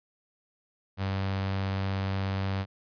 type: tone with notch filter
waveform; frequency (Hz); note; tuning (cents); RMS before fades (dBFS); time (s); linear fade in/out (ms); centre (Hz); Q
sawtooth; 96.7; G2; -23; -30; 0.97-2.66; 50; 340; 1.8
effects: resampled to 11025 Hz